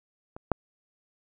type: clicks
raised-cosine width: 1 ms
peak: -26 / -8 dBFS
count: 2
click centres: 0.365 / 0.517 s
effects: none